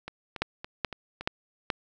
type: two click trains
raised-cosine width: 0.3 ms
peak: -21 / -10 dBFS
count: 5 / 4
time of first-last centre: 0.08-1.21 / 0.42-1.702 s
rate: 3.54 / 2.34 Hz
effects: none